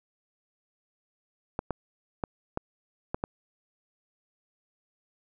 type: clicks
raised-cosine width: 1 ms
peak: -15 dBFS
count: 6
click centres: 1.591 / 1.707 / 2.238 / 2.574 / 3.145 / 3.239 s
effects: none